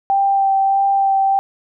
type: tone with vibrato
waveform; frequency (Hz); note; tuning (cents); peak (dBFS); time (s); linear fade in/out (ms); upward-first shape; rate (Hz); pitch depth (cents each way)
sine; 784; G5; 0; -12; 0.1-1.39; 0; sine; 1.6; 13
effects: none